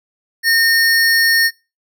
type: tone pair together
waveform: square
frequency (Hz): 1830 / 4352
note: A#6 / C#8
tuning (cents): -32 / -33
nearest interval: octave + minor third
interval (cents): 1499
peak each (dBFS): -12 / -19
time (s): 0.43-1.51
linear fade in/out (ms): 50
effects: noise-tail reverb RT60 0.3 s tail -25 dB re dry